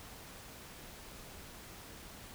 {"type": "silence", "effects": ["pink hiss -51 dBFS RMS until 2.34 s"]}